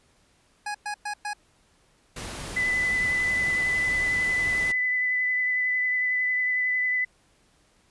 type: tone bursts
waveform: 25% pulse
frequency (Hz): 830.6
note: G#5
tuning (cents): 0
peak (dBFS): -25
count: 4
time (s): 0.66-1.334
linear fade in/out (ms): 5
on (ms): 86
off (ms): 110
type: noise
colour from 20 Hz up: pink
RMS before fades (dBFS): -36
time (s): 2.16-4.72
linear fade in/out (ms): 5
type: tone with vibrato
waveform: sine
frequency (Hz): 2002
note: B6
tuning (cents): +23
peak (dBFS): -22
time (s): 2.56-7.05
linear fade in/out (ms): 10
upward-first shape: triangle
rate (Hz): 11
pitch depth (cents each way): 15
effects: pink hiss -63 dBFS RMS until 7.9 s + resampled to 24000 Hz